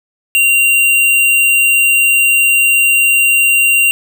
sine tone with sample-and-hold, 2767 Hz, F7, 17 cents flat, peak -7 dBFS, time 0.35-3.91 s, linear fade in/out 0 ms, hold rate 11025 Hz, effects none

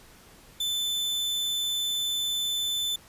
40% pulse tone, 3520 Hz, A7, in tune, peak -25 dBFS, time 0.6-2.96 s, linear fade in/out 5 ms, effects pink hiss -53 dBFS RMS until 3.08 s + resampled to 32000 Hz

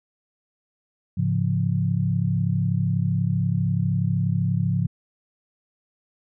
sine tone cluster, 105.3 / 137.6 / 173.7 Hz, G#2 / C#3 / F3, +24 / -12 / -9 cents, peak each -24 dBFS, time 1.17-4.87 s, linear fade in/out 10 ms, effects none

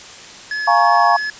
square tone with vibrato, 1701 Hz, G#6, 41 cents sharp, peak -21 dBFS, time 0.51-1.3 s, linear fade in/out 2 ms, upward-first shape triangle, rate 3 Hz, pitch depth 11 cents each way
sine chord, Bb minor seventh, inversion second, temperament equal, 698.5 / 830.6 / 932.3 / 1108.7 Hz, F5 / Ab5 / Bb5 / Db6, 0 / 0 / 0 / 0 cents, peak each -15 / -17 / -17 / -15 dBFS, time 0.67-1.17 s, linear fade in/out 10 ms
effects white hiss -37 dBFS RMS until 1.39 s + resampled to 16000 Hz

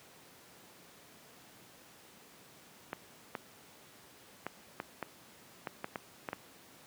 clicks, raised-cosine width 0.5 ms, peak -21 dBFS, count 10, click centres 2.931 / 3.352 / 4.466 / 4.801 / 5.027 / 5.672 / 5.844 / 5.958 / 6.288 / 6.331 s, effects pink hiss -57 dBFS RMS until 6.86 s + high-pass 150 Hz 12 dB/octave

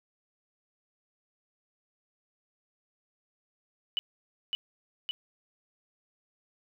sine tone with echo, 2968 Hz, F#7, 5 cents sharp, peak -26 dBFS, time 3.97-3.99 s, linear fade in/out 0 ms, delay 560 ms, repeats 2, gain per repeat -2 dB, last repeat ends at 5.11 s, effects none

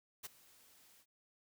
white noise with ADSR envelope, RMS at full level -43 dBFS, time 0.23-1.06 s, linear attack 23 ms, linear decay 20 ms, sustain -22 dB, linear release 63 ms, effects none

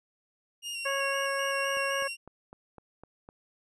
sawtooth tone with vibrato, 2794 Hz, F7, in tune, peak -31 dBFS, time 0.62-2.17 s, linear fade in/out 50 ms, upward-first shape square, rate 3.9 Hz, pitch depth 26 cents each way
harmonic tone, 550 Hz, C#5, 14 cents flat, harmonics 1 / 2 / 3 / 4 / 5, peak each -32 / -34 / -33 / -41 / -40 dBFS, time 0.85-2.08 s, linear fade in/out 10 ms
click train, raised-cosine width 1 ms, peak -33 dBFS, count 7, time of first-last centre 1.77-3.289 s, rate 3.95 Hz
effects resampled to 24000 Hz

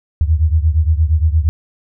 sine beating tone pair, 76.3 / 84.9 Hz, D#2 / F2, -33 / -48 cents, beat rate 8.6 Hz, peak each -12 / -15 dBFS, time 0.21-1.49 s, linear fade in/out 0 ms, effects none

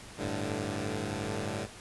10% pulse chord, G suspended second, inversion none, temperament equal with one note detuned, 98 / 109.49 / 146.83 Hz, G2 / A2 / D3, 0 / -8 / 0 cents, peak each -28 / -28 / -31 dBFS, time 0.17-1.68 s, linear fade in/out 50 ms, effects pink hiss -48 dBFS RMS until 1.8 s + resampled to 24000 Hz

